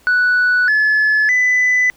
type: tone with pitch steps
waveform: sine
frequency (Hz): 1480 / 1719.8 / 1998.5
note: F#6 / A6 / B6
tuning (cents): 0 / -40 / +20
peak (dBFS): -9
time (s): 0.07-1.9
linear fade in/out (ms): 0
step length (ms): 610
effects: tanh soft clip ceiling -9 dBFS + pink hiss -51 dBFS RMS until 1.96 s